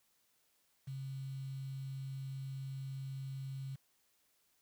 sine tone with quantisation, 134.6 Hz, C3, 49 cents sharp, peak -40 dBFS, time 0.87-3.76 s, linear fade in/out 10 ms, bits 10, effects white hiss -75 dBFS RMS until 4.61 s

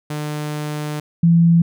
sawtooth / sine tone pair in turn, 150 / 168.37 Hz, D3 / E3, +37 / +37 cents, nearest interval major second, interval 200 cents, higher second, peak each -19 / -9 dBFS, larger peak second, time 0.1-1 / 1.23-1.62 s, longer first, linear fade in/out 5 ms, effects none

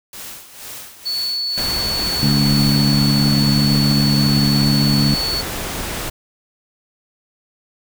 white noise with tremolo, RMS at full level -32 dBFS, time 0.13-2.94 s, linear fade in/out 2 ms, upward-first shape sine, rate 2.1 Hz, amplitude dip 70%
sine tone, 4435 Hz, C#8, in tune, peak -19 dBFS, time 1.05-5.42 s, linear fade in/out 20 ms
pink noise, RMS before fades -25 dBFS, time 1.57-6.1 s, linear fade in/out 10 ms
harmonic tone, 71.2 Hz, C#2, 47 cents sharp, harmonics 2 / 3 / 4, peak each -16 / -17 / -22 dBFS, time 2.23-5.14 s, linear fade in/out 0 ms
effects none

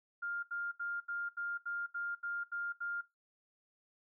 sine tone bursts, 1403 Hz, F6, 8 cents sharp, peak -36 dBFS, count 10, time 0.22-3.013 s, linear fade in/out 10 ms, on 210 ms, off 77 ms, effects noise-tail reverb RT60 0.2 s tail -18 dB re dry

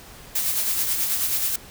blue noise with tremolo, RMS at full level -22 dBFS, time 0.35-1.56 s, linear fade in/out 5 ms, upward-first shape sine, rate 9.3 Hz, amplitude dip 40%, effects pink hiss -44 dBFS RMS until 1.7 s

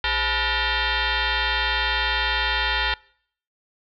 sine tone with frequency modulation, 860 Hz, A5, 40 cents flat, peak -20 dBFS, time 0.04-2.94 s, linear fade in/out 2 ms, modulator 460 Hz, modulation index 6.7, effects noise-tail reverb RT60 0.6 s tail -24 dB re dry

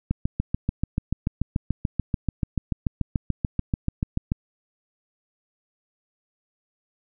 click train, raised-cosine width 5 ms, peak -10 dBFS, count 30, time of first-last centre 0.11-4.319 s, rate 6.89 Hz, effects none

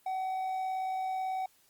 triangle tone with amplitude modulation, 755 Hz, F#5, 35 cents sharp, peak -28 dBFS, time 0.06-1.46 s, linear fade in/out 5 ms, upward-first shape sine, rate 58.2 Hz, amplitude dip 25%, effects white hiss -66 dBFS RMS until 1.69 s + Opus 32 kbps

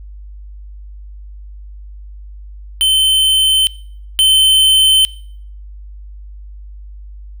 square tone pair in turn, 3076 / 3076 Hz, G7 / G7, -33 / -33 cents, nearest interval unison, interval 0 cents, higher neither, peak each -10 / -8 dBFS, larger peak second, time 2.81-3.67 / 4.19-5.05 s, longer neither, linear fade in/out 0 ms, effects noise-tail reverb RT60 0.6 s tail -21 dB re dry + added 50 Hz sine -30 dBFS peak until 7.4 s

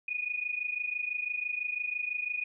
sine tone pair together, 2458 / 2484 Hz, D#7 / D#7, -22 / -3 cents, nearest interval unison, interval 19 cents, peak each -33 / -35 dBFS, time 0.08-2.44 s, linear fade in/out 5 ms, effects none

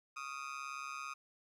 30% pulse tone with amplitude modulation, 1244.5 Hz, D#6, in tune, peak -35 dBFS, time 0.16-1.14 s, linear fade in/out 10 ms, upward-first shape sine, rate 138 Hz, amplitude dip 90%, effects low-pass 7000 Hz 12 dB/octave + 12-bit

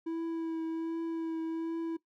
triangle tone with vibrato, 327.4 Hz, E4, 12 cents flat, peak -30 dBFS, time 0.06-1.97 s, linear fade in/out 10 ms, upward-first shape triangle, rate 1.3 Hz, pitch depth 19 cents each way, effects noise-tail reverb RT60 0.1 s tail -18 dB re dry

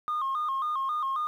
sine tone with vibrato, 1146 Hz, D6, 43 cents flat, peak -25 dBFS, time 0.08-1.27 s, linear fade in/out 0 ms, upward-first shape square, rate 3.7 Hz, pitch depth 110 cents each way, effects tanh soft clip ceiling -24 dBFS + 10-bit

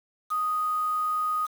sine tone with quantisation, 1244.5 Hz, D#6, in tune, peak -24 dBFS, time 0.3-1.47 s, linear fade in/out 20 ms, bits 7, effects none

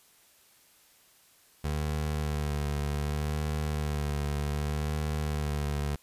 25% pulse tone with vibrato, 74.3 Hz, D2, 21 cents sharp, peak -25 dBFS, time 1.64-5.96 s, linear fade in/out 5 ms, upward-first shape sine, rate 0.66 Hz, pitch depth 39 cents each way, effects white hiss -61 dBFS RMS until 6.02 s + resampled to 32000 Hz

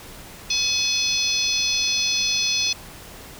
harmonic tone with a mistuned harmonic, 850 Hz, G#5, 40 cents sharp, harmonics 3 / 4 / 5 / 6 / 7, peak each -26 / -26 / -26 / -26 / -26 dBFS, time 0.5-2.73 s, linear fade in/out 5 ms, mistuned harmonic 4, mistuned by +22 cents, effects pink hiss -41 dBFS RMS until 3.39 s

